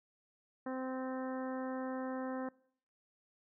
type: harmonic tone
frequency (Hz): 259.6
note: C4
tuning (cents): -13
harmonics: 1 / 2 / 3 / 4 / 5 / 6 / 7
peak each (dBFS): -39 / -42 / -47 / -49 / -52 / -54 / -54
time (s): 0.66-2.49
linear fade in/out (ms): 5
effects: noise-tail reverb RT60 0.6 s tail -23 dB re dry